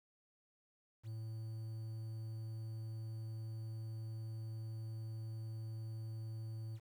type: tone with quantisation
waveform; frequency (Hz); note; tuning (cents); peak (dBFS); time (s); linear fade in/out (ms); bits
triangle; 111.1; A2; +17; -40; 1.03-6.8; 50; 11
effects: none